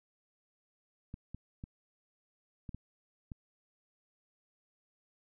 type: clicks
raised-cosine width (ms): 5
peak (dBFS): -30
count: 6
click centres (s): 1.141 / 1.346 / 1.639 / 2.692 / 2.746 / 3.318
effects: none